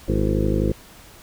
harmonic tone with a mistuned harmonic, 51.91 Hz, G#1, in tune, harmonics 1 / 2 / 3 / 4 / 5 / 6 / 7 / 8 / 9 / 10, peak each -23 / -25 / -27 / -26 / -31 / -26 / -29 / -30 / -31 / -31 dBFS, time 0.08-0.72 s, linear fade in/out 5 ms, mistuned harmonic 6, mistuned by +82 cents, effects pink hiss -46 dBFS RMS until 1.22 s

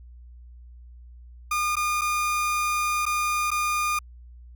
30% pulse tone with dropouts, 1215 Hz, D#6, 42 cents flat, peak -20 dBFS, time 1.51-3.99 s, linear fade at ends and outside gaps 5 ms, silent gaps 1.756-1.766 / 2.012-2.016 / 3.055-3.063 / 3.506-3.514 s, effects added 60 Hz sine -43 dBFS peak until 4.55 s

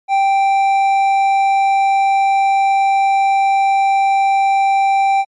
sine tone with hard clipping, 784 Hz, G5, in tune, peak -12 dBFS, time 0.08-5.25 s, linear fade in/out 50 ms, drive 6 dB, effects MP3 48 kbps

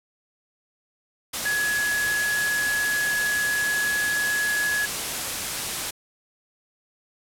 sine tone in noise, 1686 Hz, G#6, 26 cents sharp, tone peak -22 dBFS, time 1.45-4.86 s, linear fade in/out 10 ms, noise white, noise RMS -28 dBFS, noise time 1.33-5.91 s, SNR +3 dB, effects low-pass 12000 Hz 12 dB/octave

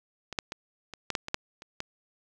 clicks, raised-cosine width 0.2 ms, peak -20 / -10 / -18 / -23 / -13 / -10 / -18 / -9 / -27 / -16 dBFS, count 10, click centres 0.327 / 0.388 / 0.521 / 0.937 / 1.103 / 1.152 / 1.284 / 1.344 / 1.621 / 1.804 s, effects none

